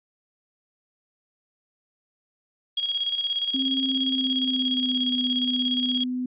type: tone with tremolo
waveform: sine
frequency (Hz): 3291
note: G#7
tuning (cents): -16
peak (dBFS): -21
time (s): 2.77-6.04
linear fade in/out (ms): 5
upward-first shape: square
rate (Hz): 17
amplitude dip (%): 55
type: tone with pitch glide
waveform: sine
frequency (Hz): 265.4 to 251.4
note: C4 to B3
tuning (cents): +25 to +31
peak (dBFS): -25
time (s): 3.54-6.26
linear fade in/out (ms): 5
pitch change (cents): -94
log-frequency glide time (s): 3.81-5.14
effects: resampled to 8000 Hz